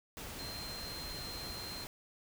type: tone in noise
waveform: sine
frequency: 4158 Hz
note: C8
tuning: 12 cents flat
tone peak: -44 dBFS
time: 0.39-1.84 s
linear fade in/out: 0 ms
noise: pink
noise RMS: -45 dBFS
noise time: 0.17-1.87 s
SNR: -2 dB
effects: none